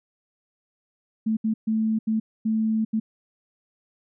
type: tone bursts at uneven times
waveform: sine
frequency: 220 Hz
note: A3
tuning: in tune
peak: -20 dBFS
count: 6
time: 1.26-1.37 / 1.44-1.54 / 1.67-1.99 / 2.07-2.2 / 2.45-2.85 / 2.93-3 s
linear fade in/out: 10 ms
effects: none